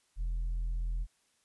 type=tone with tanh clipping; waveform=triangle; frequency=41.86 Hz; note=E1; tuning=27 cents sharp; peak=-31 dBFS; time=0.16-1.07 s; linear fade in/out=50 ms; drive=7 dB; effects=white hiss -72 dBFS RMS until 1.44 s + resampled to 24000 Hz